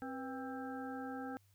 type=harmonic tone with a mistuned harmonic; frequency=264.3 Hz; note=C4; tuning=18 cents sharp; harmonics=1 / 2 / 3 / 5 / 6; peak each=-43 / -49 / -47 / -52 / -52 dBFS; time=0.02-1.37 s; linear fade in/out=0 ms; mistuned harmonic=2; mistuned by=-120 cents; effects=added 99 Hz sine -67 dBFS peak until 1.54 s + white hiss -75 dBFS RMS until 1.54 s